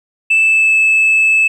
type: tone with pitch glide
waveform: sine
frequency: 2637 to 2614 Hz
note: E7 to E7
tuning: 0 to -15 cents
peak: -6 dBFS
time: 0.3-1.48 s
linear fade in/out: 10 ms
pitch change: -15 cents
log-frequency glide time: 0.4-0.76 s
effects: tanh soft clip ceiling -6 dBFS + 8-bit